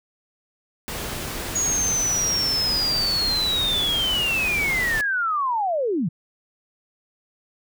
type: noise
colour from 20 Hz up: pink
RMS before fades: -30 dBFS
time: 0.88-5.01 s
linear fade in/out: 0 ms
type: linear sweep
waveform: sine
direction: down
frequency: 6730 to 138.59 Hz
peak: -20 dBFS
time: 1.55-6.09 s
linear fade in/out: 10 ms
effects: none